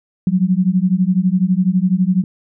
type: beating tone pair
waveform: sine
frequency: 178.5 / 190.5 Hz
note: F3 / G3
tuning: +38 / -49 cents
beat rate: 12 Hz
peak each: -15 dBFS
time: 0.27-2.24 s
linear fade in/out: 2 ms
effects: none